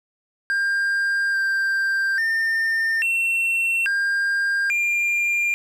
triangle tone with pitch steps, 1599 / 1580 / 1808 / 2710 / 1603 / 2396 Hz, G6 / G6 / A6 / E7 / G6 / D7, +34 / +13 / +47 / +47 / +38 / +34 cents, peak -17 dBFS, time 0.5-5.54 s, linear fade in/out 0 ms, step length 840 ms, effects none

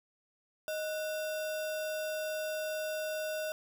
sine tone with sample-and-hold, 622.3 Hz, D#5, in tune, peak -33 dBFS, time 0.68-3.52 s, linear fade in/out 0 ms, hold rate 2100 Hz, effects none

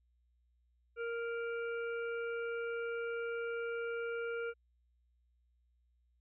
harmonic tone, 466.2 Hz, A#4, in tune, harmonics 1 / 3 / 5 / 6, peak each -37 / -42 / -50 / -58 dBFS, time 0.96-4.54 s, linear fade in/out 50 ms, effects added 60 Hz sine -70 dBFS peak until 6.2 s

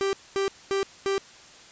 45% pulse tone bursts, 392 Hz, G4, in tune, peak -23 dBFS, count 4, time 0.01-1.18 s, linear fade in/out 0 ms, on 120 ms, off 230 ms, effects white hiss -49 dBFS RMS until 1.71 s + resampled to 16000 Hz

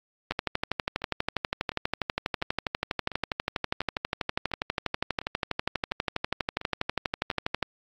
two click trains, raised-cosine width 0.3 ms, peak -21 / -10 dBFS, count 11 / 91, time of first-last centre 0.32-7.313 / 0.31-7.627 s, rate 1.43 / 12.3 Hz, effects AAC 48 kbps

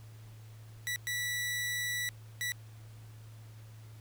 sawtooth tone bursts at uneven times, 1956 Hz, B6, 17 cents flat, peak -29 dBFS, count 3, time 0.87-0.96 / 1.07-2.09 / 2.41-2.52 s, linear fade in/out 0 ms, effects added 110 Hz sine -48 dBFS peak until 4 s + pink hiss -61 dBFS RMS until 4 s

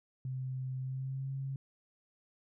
sine tone with pitch glide, 130 to 135.36 Hz, C3 to C#3, -11 to -41 cents, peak -35 dBFS, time 0.25-1.56 s, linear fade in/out 2 ms, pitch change +70 cents, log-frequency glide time 0.79-1.31 s, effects none

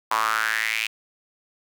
sawtooth tone with high-pass filter sweep, 110.5 Hz, A2, 8 cents sharp, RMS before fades -24 dBFS, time 0.11-0.87 s, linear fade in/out 5 ms, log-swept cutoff 1000 to 2600 Hz, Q 5.3, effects none

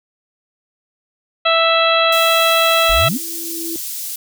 harmonic tone, 659.3 Hz, E5, in tune, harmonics 1 / 2 / 3 / 4 / 5 / 6, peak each -16 / -16 / -24 / -19 / -20 / -21 dBFS, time 1.45-3.09 s, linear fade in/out 10 ms
sine tone with exponential growth, 331.6 Hz, E4, 10 cents sharp, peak -23 dBFS, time 2.1-3.76 s, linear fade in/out 0 ms, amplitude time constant 360 ms
white high-pass noise, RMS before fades -26 dBFS, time 2.12-4.16 s, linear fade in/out 5 ms, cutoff 4900 Hz, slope 12 dB/octave
sine exponential sweep, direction up, 34.15 to 297.6 Hz, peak -18 dBFS, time 2.89-3.18 s, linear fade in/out 10 ms
effects none

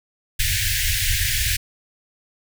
pink band-stop noise, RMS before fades -21 dBFS, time 0.39-1.57 s, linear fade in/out 10 ms, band 120 to 1600 Hz, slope 96 dB/octave, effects none

